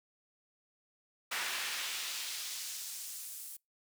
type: noise with high-pass filter sweep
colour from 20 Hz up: brown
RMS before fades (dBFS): -40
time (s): 1.31-3.57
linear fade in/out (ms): 10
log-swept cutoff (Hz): 1700 to 11000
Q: 0.9
effects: noise-tail reverb RT60 0.2 s tail -26 dB re dry